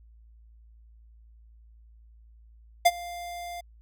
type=tone with ADSR envelope; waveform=square; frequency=698.5 Hz; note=F5; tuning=in tune; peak=-14 dBFS; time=2.85-3.61 s; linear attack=12 ms; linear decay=42 ms; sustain=-22 dB; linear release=9 ms; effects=added 56 Hz sine -51 dBFS peak until 3.81 s